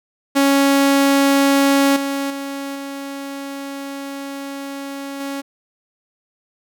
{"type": "tone with level steps", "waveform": "sawtooth", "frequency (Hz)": 277.2, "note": "C#4", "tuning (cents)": 0, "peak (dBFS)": [-8, -16, -21, -23, -20], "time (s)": [0.35, 5.42], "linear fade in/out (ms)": 20, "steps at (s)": [1.96, 2.3, 2.75, 5.2], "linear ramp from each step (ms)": 5, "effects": []}